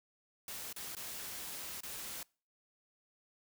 white noise with dropouts, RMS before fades -44 dBFS, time 0.48-2.23 s, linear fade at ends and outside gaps 2 ms, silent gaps 0.728-0.762 / 0.951-0.967 / 1.806-1.833 s, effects noise-tail reverb RT60 0.4 s tail -26 dB re dry

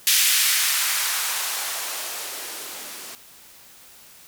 violet noise with band-pass filter sweep, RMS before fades -24 dBFS, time 0.07-3.15 s, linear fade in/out 0 ms, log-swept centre 2600 to 220 Hz, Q 1.1, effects white hiss -48 dBFS RMS until 4.27 s

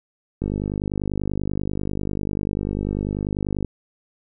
click train, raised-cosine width 3 ms, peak -12 dBFS, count 163, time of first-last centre 0.42-3.647 s, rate 50.2 Hz, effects none

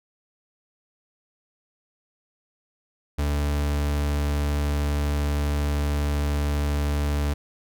40% pulse tone, 72.7 Hz, D2, 17 cents flat, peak -21 dBFS, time 3.18-7.34 s, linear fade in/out 10 ms, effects none

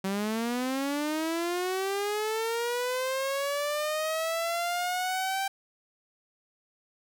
sawtooth linear sweep, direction up, 189.1 to 784 Hz, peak -24 dBFS, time 0.04-5.48 s, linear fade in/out 5 ms, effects none

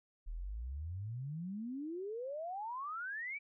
sine exponential sweep, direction up, 36.71 to 2349 Hz, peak -39 dBFS, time 0.26-3.39 s, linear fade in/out 20 ms, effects none

